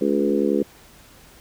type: harmonic tone with a mistuned harmonic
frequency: 70.8 Hz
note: C#2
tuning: 37 cents sharp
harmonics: 3 / 4 / 5 / 6 / 7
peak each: -24 / -23 / -23 / -24 / -26 dBFS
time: 0.01-0.63 s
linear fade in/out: 5 ms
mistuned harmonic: 3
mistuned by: -16 cents
effects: pink hiss -49 dBFS RMS until 1.4 s